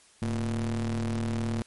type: ring-modulated tone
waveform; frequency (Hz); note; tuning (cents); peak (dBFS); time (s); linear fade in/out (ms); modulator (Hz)
square; 61.5; B1; -7; -25; 0.22-1.62; 0; 165
effects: white hiss -58 dBFS RMS until 1.66 s + MP3 48 kbps